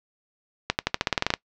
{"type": "accelerating click train", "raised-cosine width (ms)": 0.2, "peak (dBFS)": -3, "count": 12, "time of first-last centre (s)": [0.7, 1.338], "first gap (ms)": 89, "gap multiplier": 0.91, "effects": ["noise-tail reverb RT60 0.1 s tail -22 dB re dry", "low-pass 5000 Hz 12 dB/octave"]}